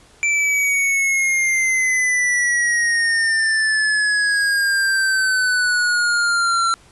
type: exponential sweep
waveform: square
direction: down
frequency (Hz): 2342 to 1351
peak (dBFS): -16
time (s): 0.23-6.74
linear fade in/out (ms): 0
effects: pink hiss -50 dBFS RMS until 6.91 s + resampled to 24000 Hz